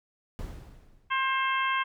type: noise with exponential decay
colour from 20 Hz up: brown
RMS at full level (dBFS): -34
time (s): 0.39-1.31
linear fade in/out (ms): 0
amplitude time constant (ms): 200
type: harmonic tone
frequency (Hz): 531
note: C5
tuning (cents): +25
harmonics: 2 / 3 / 4 / 5 / 6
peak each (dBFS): -27 / -31 / -33 / -35 / -37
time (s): 1.1-1.84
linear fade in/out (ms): 20
effects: none